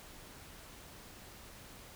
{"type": "silence", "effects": ["pink hiss -53 dBFS RMS until 1.95 s"]}